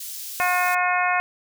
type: high-pass noise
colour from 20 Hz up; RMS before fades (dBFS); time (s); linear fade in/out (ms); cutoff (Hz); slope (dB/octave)
white; -34; 0-0.75; 5; 4000; 12
type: harmonic tone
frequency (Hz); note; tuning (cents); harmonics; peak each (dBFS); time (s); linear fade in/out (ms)
360; F#4; -47; 2 / 3 / 4 / 5 / 6 / 7; -23 / -25 / -26 / -27 / -28 / -28; 0.4-1.2; 0
effects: none